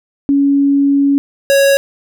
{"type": "tone pair in turn", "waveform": ["sine", "square"], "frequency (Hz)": [280.1, 553.4], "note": ["C#4", "C#5"], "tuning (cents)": [18, -3], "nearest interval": "octave", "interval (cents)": 1179, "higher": "second", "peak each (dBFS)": -8, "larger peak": "neither", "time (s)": [[0.29, 1.18], [1.5, 1.77]], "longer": "first", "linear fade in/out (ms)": 0, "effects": []}